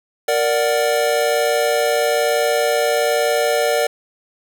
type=chord; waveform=square; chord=Bb augmented; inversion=none; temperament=equal; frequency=466.2 / 587.3 / 740 Hz; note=Bb4 / D5 / F#5; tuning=0 / 0 / 0 cents; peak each=-20 / -19 / -23 dBFS; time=0.28-3.87 s; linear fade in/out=5 ms; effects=none